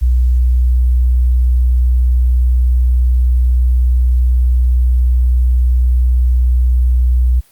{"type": "tone", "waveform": "sine", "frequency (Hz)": 61.7, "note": "B1", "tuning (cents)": -1, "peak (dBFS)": -8, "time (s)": [0.01, 7.41], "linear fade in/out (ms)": 20, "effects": ["white hiss -50 dBFS RMS until 7.51 s", "Opus 48 kbps"]}